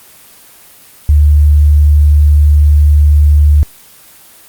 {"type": "tone", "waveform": "sine", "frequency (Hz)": 74, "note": "D2", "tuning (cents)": 14, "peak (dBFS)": -3, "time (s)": [1.09, 3.63], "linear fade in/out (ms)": 0, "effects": ["white hiss -39 dBFS RMS until 4.48 s", "Opus 24 kbps"]}